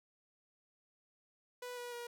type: tone with pitch steps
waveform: sawtooth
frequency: 493.1 / 485.5 / 478 Hz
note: B4 / B4 / A#4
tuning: -3 / -30 / +43 cents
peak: -39 dBFS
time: 1.62-2.07 s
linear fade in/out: 5 ms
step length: 150 ms
effects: none